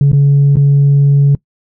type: tone with dropouts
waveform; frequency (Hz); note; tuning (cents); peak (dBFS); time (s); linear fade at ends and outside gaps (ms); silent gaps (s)
sine; 141.2; C#3; +32; -3; 0.01-1.35; 2; 0.117-0.13 / 0.557-0.568
effects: noise-tail reverb RT60 0.1 s tail -23 dB re dry + tanh soft clip ceiling -3 dBFS